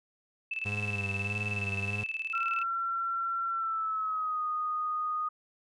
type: tone with tremolo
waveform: sine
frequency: 2632 Hz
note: E7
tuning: 3 cents flat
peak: -30 dBFS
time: 0.51-2.63 s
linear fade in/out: 5 ms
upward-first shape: square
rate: 19 Hz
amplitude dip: 70%
type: tone with vibrato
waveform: 35% pulse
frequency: 101.4 Hz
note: G#2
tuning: 41 cents flat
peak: -32 dBFS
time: 0.65-2.04 s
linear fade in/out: 10 ms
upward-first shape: sine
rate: 1.6 Hz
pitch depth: 44 cents each way
type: tone with pitch glide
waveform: sine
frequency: 1358 to 1238.1 Hz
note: F6 to D#6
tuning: -49 to -9 cents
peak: -29 dBFS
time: 2.33-5.29 s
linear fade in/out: 10 ms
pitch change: -160 cents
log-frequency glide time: 3.49-4.43 s
effects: resampled to 24000 Hz